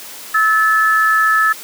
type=tone pair together; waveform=sine; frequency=1300.5 / 1736 Hz; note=E6 / A6; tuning=-24 / -24 cents; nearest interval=perfect fourth; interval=500 cents; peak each=-13 dBFS; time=0.34-1.53 s; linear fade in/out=10 ms; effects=white hiss -33 dBFS RMS until 1.63 s + high-pass 200 Hz 12 dB/octave